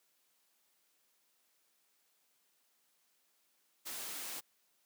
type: noise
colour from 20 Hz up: white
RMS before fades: -43 dBFS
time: 3.85-4.41 s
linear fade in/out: 20 ms
effects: white hiss -75 dBFS RMS until 4.85 s + high-pass 200 Hz 12 dB/octave